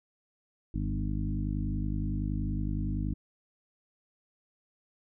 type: harmonic tone with a mistuned harmonic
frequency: 50.7 Hz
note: G#1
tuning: 41 cents flat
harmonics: 1 / 2 / 3 / 4 / 5 / 6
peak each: -32 / -35 / -37 / -38 / -39 / -40 dBFS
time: 0.74-3.14 s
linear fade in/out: 5 ms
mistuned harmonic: 3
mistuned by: +29 cents
effects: none